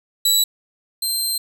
20% pulse tone pair in turn, 3937 / 4144 Hz, B7 / C8, -6 / -17 cents, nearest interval minor second, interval 89 cents, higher second, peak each -8 / -14 dBFS, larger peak first, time 0.25-0.44 / 1.02-1.38 s, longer second, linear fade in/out 5 ms, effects none

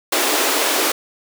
pink high-pass noise, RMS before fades -18 dBFS, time 0.12-0.92 s, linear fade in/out 5 ms, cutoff 290 Hz, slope 48 dB/octave, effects none

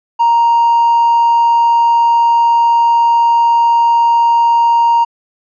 triangle tone, 934 Hz, A#5, 3 cents sharp, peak -4 dBFS, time 0.19-5.05 s, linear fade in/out 20 ms, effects tanh soft clip ceiling -3 dBFS + resampled to 16000 Hz

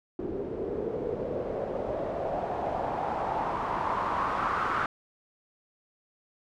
white noise with low-pass filter sweep, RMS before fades -31 dBFS, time 0.19-4.86 s, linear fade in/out 2 ms, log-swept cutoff 370 to 1300 Hz, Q 4, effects none

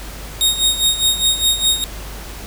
sawtooth tone with tremolo, 3729 Hz, A#7, in tune, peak -8 dBFS, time 0.41-1.84 s, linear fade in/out 0 ms, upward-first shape sine, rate 4.9 Hz, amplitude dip 75%, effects added 50 Hz sine -31 dBFS peak until 2.46 s + pink hiss -34 dBFS RMS until 2.46 s

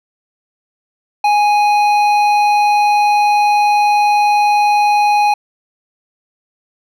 triangle tone with hard clipping, 830 Hz, G#5, 1 cent flat, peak -11 dBFS, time 1.24-5.34 s, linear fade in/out 5 ms, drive 13 dB, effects none

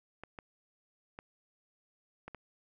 clicks, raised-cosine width 0.5 ms, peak -29 dBFS, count 5, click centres 0.236 / 0.388 / 1.189 / 2.28 / 2.347 s, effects none

